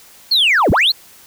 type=linear two-way sweep; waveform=sine; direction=down then up; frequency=4435 to 32.7 to 4435 Hz; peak=-8 dBFS; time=0.31-0.92 s; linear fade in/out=10 ms; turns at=0.71 s; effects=tanh soft clip ceiling -8 dBFS + white hiss -44 dBFS RMS until 1.26 s